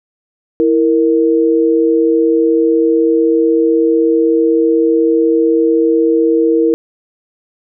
sine tone pair together, 328.2 / 464.2 Hz, E4 / A#4, -8 / -7 cents, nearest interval tritone, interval 601 cents, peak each -11 dBFS, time 0.6-6.74 s, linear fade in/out 0 ms, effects none

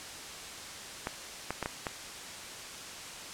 clicks, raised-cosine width 0.5 ms, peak -17 dBFS, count 5, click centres 1.071 / 1.506 / 1.627 / 1.659 / 1.868 s, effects white hiss -43 dBFS RMS until 3.33 s + low-pass 8000 Hz 12 dB/octave

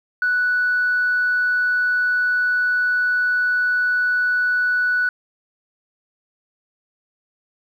sine tone, 1480 Hz, F#6, in tune, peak -15 dBFS, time 0.22-5.09 s, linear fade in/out 2 ms, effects tanh soft clip ceiling -12 dBFS + 9-bit

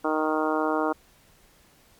harmonic tone, 155.56 Hz, D#3, in tune, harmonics 2 / 3 / 4 / 5 / 6 / 7 / 8 / 9, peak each -27 / -29 / -30 / -31 / -32 / -32 / -33 / -34 dBFS, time 0.04-0.93 s, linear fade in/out 10 ms, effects pink hiss -58 dBFS RMS until 1.99 s + MP3 96 kbps

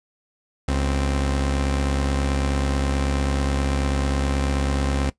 sawtooth tone pair together, 69.29 / 261.6 Hz, C#2 / C4, 0 / 0 cents, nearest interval octave + major seventh, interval 2300 cents, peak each -17 / -24 dBFS, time 0.68-5.1 s, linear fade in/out 5 ms, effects noise-tail reverb RT60 0.1 s tail -17 dB re dry + resampled to 22050 Hz

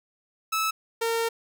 sawtooth tone pair in turn, 1305 / 458.3 Hz, E6 / A#4, -18 / -29 cents, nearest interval octave + tritone, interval 1811 cents, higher first, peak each -20 dBFS, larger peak neither, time 0.52-0.71 / 1.01-1.29 s, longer second, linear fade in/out 10 ms, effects none

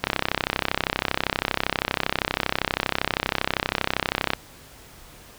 click train, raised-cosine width 0.3 ms, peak -4 dBFS, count 141, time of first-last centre 0.04-4.334 s, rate 32.6 Hz, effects pink hiss -47 dBFS RMS until 5.38 s

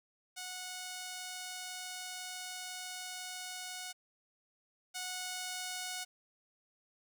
5% pulse tone pair in turn, 734 / 734 Hz, F#5 / F#5, -14 / -14 cents, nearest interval unison, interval 0 cents, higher neither, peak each -30 / -27 dBFS, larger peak second, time 0.36-3.93 / 4.94-6.05 s, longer first, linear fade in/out 20 ms, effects none

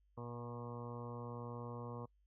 harmonic tone with a mistuned harmonic, 120 Hz, B2, 49 cents flat, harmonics 1 / 2 / 3 / 4 / 5 / 6 / 7 / 8 / 9 / 10, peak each -47 / -51 / -57 / -50 / -58 / -61 / -59 / -56 / -54 / -64 dBFS, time 0.17-2.06 s, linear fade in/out 10 ms, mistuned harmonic 1, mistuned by -22 cents, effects noise-tail reverb RT60 0.1 s tail -25 dB re dry + added 50 Hz sine -70 dBFS peak until 2.26 s

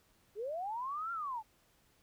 sine linear two-way sweep, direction up then down, 386.1 to 1396.9 to 833 Hz, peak -36 dBFS, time 0.35-1.43 s, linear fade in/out 50 ms, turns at 1.12 s, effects pink hiss -70 dBFS RMS until 2.02 s

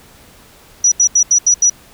sine tone bursts, 5860 Hz, F#8, 18 cents flat, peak -7 dBFS, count 6, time 0.84-1.698 s, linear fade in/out 5 ms, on 78 ms, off 78 ms, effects pink hiss -44 dBFS RMS until 1.93 s

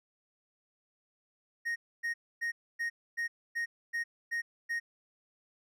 triangle tone bursts, 1864.7 Hz, A#6, in tune, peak -29 dBFS, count 9, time 1.65-4.8 s, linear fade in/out 20 ms, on 110 ms, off 270 ms, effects none

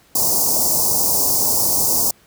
white band-stop noise, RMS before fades -17 dBFS, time 0.15-2.11 s, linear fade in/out 5 ms, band 1000 to 4900 Hz, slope 48 dB/octave, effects pink hiss -53 dBFS RMS until 2.26 s + high-pass 60 Hz 12 dB/octave

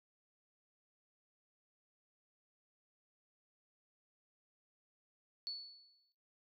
sine tone with exponential decay, 4435 Hz, C#8, in tune, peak -37 dBFS, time 5.47-6.12 s, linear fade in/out 0 ms, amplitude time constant 140 ms, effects noise-tail reverb RT60 0.5 s tail -20 dB re dry

